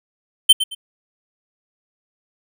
square tone with echo, 3099 Hz, G7, 21 cents flat, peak -5 dBFS, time 0.49-0.53 s, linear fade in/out 10 ms, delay 110 ms, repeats 2, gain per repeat -12 dB, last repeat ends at 0.75 s, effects none

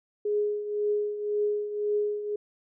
sine tone with tremolo, 416.5 Hz, G#4, 5 cents sharp, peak -22 dBFS, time 0.25-2.36 s, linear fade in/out 5 ms, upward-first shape triangle, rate 1.9 Hz, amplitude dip 70%, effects none

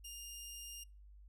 15% pulse tone, 2818 Hz, F7, 15 cents sharp, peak -40 dBFS, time 0.04-0.84 s, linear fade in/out 10 ms, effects noise-tail reverb RT60 0.3 s tail -25 dB re dry + added 50 Hz sine -55 dBFS peak until 1.28 s

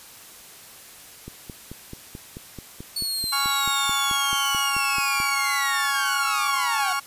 click train, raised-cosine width 3 ms, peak -23 dBFS, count 19, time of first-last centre 1.28-5.202 s, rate 4.59 Hz
sawtooth linear sweep, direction down, 4435 to 724 Hz, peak -22 dBFS, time 2.96-6.93 s, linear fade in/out 5 ms
35% pulse chord, Db major, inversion second, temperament equal, 830.6 / 1108.7 / 1396.9 Hz, Ab5 / Db6 / F6, 0 / 0 / 0 cents, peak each -30 / -24 / -26 dBFS, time 3.32-7 s, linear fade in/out 10 ms
effects white hiss -45 dBFS RMS until 7.06 s + resampled to 32000 Hz

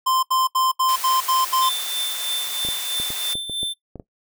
square tone bursts, 1041 Hz, C6, 9 cents flat, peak -18 dBFS, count 7, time 0.06-1.694 s, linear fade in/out 10 ms, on 170 ms, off 74 ms
white high-pass noise, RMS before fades -30 dBFS, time 0.88-3.34 s, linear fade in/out 10 ms, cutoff 580 Hz, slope 12 dB/octave
square tone with tremolo, 3550 Hz, A7, 15 cents sharp, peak -22 dBFS, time 1.61-3.74 s, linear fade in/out 20 ms, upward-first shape triangle, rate 3.1 Hz, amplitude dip 65%
clicks, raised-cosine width 2 ms, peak -21 dBFS, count 9, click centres 2.65 / 2.687 / 3 / 3.104 / 3.354 / 3.497 / 3.631 / 3.957 / 3.998 s
effects noise-tail reverb RT60 0.1 s tail -18 dB re dry

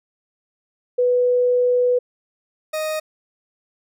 sine / 40% pulse tone pair in turn, 493.9 / 622.3 Hz, B4 / D#5, 0 / 0 cents, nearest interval major third, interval 400 cents, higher second, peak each -14 / -21 dBFS, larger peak first, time 0.98-1.99 / 2.73-3 s, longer first, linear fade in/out 10 ms, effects none

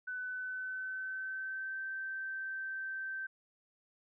sine tone with pitch glide, 1502 to 1554.1 Hz, F#6 to G6, +26 to -15 cents, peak -37 dBFS, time 0.07-3.27 s, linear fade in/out 10 ms, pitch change +59 cents, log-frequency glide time 0.21-1.81 s, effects none

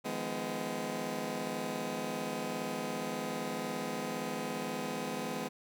15% pulse chord, F half-diminished seventh, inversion third, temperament just, 157.15 / 174.61 / 209.5 / 251.4 Hz, Eb3 / F3 / Ab3 / Cb4, +18 / 0 / +15 / +31 cents, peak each -38 / -38 / -33 / -32 dBFS, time 0.04-5.49 s, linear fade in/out 20 ms, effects none

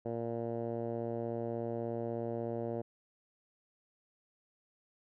10% pulse tone with low-pass filter, 116.54 Hz, A#2, in tune, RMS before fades -37 dBFS, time 0.05-2.82 s, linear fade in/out 10 ms, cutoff 580 Hz, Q 1.8, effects none

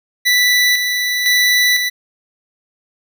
25% pulse tone with tremolo, 1975.5 Hz, B6, in tune, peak -7 dBFS, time 0.25-1.9 s, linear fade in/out 20 ms, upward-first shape square, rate 0.99 Hz, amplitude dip 45%, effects none

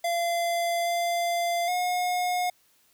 square tone with pitch steps, 686 / 690 / 720 Hz, F5 / F5 / F#5, -31 / -21 / -47 cents, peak -25 dBFS, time 0.04-2.5 s, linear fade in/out 5 ms, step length 820 ms, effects white hiss -64 dBFS RMS until 2.93 s

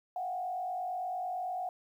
sine tone with frequency modulation, 731 Hz, F#5, 21 cents flat, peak -33 dBFS, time 0.16-1.69 s, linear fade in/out 2 ms, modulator 48.9 Hz, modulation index 0.68, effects 11-bit

